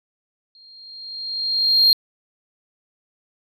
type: tone with exponential growth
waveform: sine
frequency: 4216 Hz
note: C8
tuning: 12 cents sharp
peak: -7 dBFS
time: 0.55-1.93 s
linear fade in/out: 1 ms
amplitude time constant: 300 ms
effects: tanh soft clip ceiling -9 dBFS